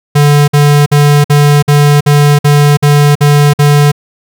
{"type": "tone bursts", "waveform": "square", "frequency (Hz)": 145.8, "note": "D3", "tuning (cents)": -12, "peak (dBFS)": -4, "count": 10, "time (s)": [0.15, 3.918], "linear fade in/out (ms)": 10, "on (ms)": 330, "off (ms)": 52, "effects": []}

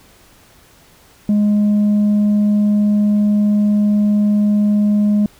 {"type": "tone", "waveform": "sine", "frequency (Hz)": 207.7, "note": "G#3", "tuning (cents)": 0, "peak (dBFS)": -8, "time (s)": [1.29, 5.26], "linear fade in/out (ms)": 2, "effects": ["tanh soft clip ceiling -10 dBFS", "pink hiss -48 dBFS RMS until 5.39 s"]}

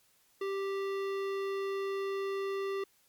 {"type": "tone with hard clipping", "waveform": "sine", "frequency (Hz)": 392, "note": "G4", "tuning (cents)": 0, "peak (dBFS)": -34, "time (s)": [0.41, 2.84], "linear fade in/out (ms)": 5, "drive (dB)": 16, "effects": ["white hiss -68 dBFS RMS until 3.08 s", "MP3 96 kbps"]}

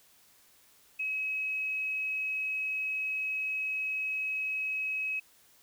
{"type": "tone", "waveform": "sine", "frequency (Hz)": 2556, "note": "D#7", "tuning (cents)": 46, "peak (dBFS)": -30, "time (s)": [0.99, 5.2], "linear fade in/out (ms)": 10, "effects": ["white hiss -62 dBFS RMS until 5.62 s"]}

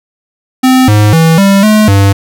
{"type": "tone with pitch steps", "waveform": "square", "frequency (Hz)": [258.1, 105.2, 162.9, 197, 214.1, 99], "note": ["C4", "G#2", "E3", "G3", "A3", "G2"], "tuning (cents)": [-23, 23, -20, 9, -47, 18], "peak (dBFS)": -4, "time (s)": [0.63, 2.13], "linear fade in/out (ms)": 10, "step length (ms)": 250, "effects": []}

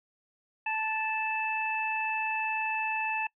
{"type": "harmonic tone", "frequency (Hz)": 877, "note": "A5", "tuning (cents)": -6, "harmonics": [1, 2, 3], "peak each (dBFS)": [-32, -37, -31], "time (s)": [0.66, 3.27], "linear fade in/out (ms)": 5, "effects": ["noise-tail reverb RT60 0.1 s tail -23 dB re dry"]}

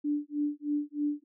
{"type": "tone with tremolo", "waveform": "sine", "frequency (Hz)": 293.7, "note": "D4", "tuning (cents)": 0, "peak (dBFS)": -25, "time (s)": [0.04, 1.24], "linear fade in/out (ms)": 10, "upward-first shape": "sine", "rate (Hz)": 3.2, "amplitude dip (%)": 100, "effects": []}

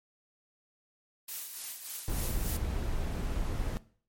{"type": "noise with tremolo", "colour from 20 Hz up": "blue", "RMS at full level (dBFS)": -37, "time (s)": [1.28, 2.57], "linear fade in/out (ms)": 5, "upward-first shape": "sine", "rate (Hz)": 3.4, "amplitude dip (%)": 55}
{"type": "noise", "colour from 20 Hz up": "brown", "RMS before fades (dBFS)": -32, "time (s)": [2.08, 3.77], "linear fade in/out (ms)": 0}
{"effects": ["noise-tail reverb RT60 0.5 s tail -19 dB re dry", "MP3 64 kbps"]}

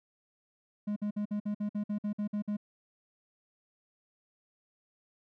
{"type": "tone bursts", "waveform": "triangle", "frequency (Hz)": 207.7, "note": "G#3", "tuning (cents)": 0, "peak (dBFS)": -28, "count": 12, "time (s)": [0.87, 2.569], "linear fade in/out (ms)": 10, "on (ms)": 93, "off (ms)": 53, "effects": []}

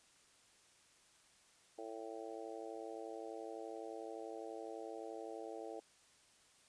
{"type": "harmonic tone", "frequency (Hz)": 111.7, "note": "A2", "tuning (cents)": 27, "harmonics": [3, 4, 5, 6, 7], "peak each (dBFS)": [-51, -49, -52, -52, -53], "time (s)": [1.78, 5.8], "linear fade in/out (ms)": 5, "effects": ["white hiss -68 dBFS RMS until 6.68 s", "resampled to 22050 Hz"]}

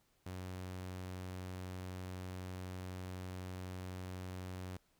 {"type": "tone", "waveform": "sawtooth", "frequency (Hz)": 92, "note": "F#2", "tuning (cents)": -9, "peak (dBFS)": -39, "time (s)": [0.26, 4.77], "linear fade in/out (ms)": 5, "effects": ["pink hiss -75 dBFS RMS until 4.99 s"]}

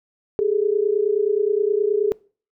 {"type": "tone pair together", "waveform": "sine", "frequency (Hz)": [401.2, 430.7], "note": ["G4", "A4"], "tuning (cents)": [40, -37], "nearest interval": "minor second", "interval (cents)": 123, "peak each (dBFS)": -20, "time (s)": [0.39, 2.12], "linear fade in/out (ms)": 0, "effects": ["noise-tail reverb RT60 0.4 s tail -23 dB re dry"]}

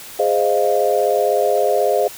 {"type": "chord", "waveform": "sine", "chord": "F minor seventh", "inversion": "first", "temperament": "equal", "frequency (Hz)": [415.3, 523.3, 622.3, 698.5], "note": ["Ab4", "C5", "Eb5", "F5"], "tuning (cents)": [0, 0, 0, 0], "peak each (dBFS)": [-19, -19, -19, -20], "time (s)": [0.19, 2.08], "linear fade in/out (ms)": 5, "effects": ["white hiss -36 dBFS RMS until 2.17 s"]}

